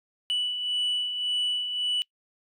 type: beating tone pair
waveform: sine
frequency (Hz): 2960 / 2961.8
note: F#7 / F#7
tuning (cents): 0 / +1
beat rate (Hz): 1.8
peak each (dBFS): -32 / -24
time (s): 0.3-2.02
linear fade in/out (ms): 0
effects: noise-tail reverb RT60 0.1 s tail -25 dB re dry + tanh soft clip ceiling -22 dBFS